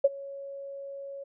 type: tone with ADSR envelope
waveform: sine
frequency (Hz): 554.4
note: C#5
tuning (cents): 0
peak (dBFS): -14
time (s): 0.04-1.24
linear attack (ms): 8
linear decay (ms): 33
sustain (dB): -23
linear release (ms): 11
effects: none